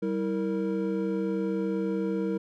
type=tone cluster; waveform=triangle; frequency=193.2 / 324.2 / 463.9 Hz; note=G3 / E4 / A#4; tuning=-25 / -29 / -8 cents; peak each=-28 / -29 / -29 dBFS; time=0.02-2.38 s; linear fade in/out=10 ms; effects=none